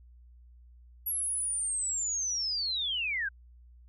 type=linear sweep; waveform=sine; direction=down; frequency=11480 to 1512 Hz; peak=-29 dBFS; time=1.06-3.29 s; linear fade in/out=10 ms; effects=added 60 Hz sine -52 dBFS peak until 3.88 s